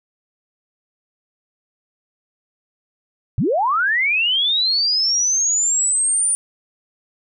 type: linear sweep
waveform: sine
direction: up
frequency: 87 to 9397 Hz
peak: -15 dBFS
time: 3.38-6.35 s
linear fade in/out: 0 ms
effects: none